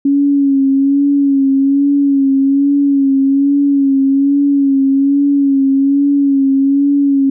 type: tone with vibrato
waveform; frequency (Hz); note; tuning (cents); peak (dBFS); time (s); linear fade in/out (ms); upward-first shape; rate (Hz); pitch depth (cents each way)
sine; 277.2; C#4; 0; -8; 0.05-7.3; 5; sine; 1.2; 40
effects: none